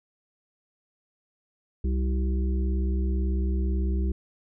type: harmonic tone with a mistuned harmonic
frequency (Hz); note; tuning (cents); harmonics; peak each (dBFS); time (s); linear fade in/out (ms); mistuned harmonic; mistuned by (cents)
65; C2; -11; 1 / 3 / 5 / 6; -23 / -33 / -37 / -39; 1.84-4.12; 5; 6; -31
effects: none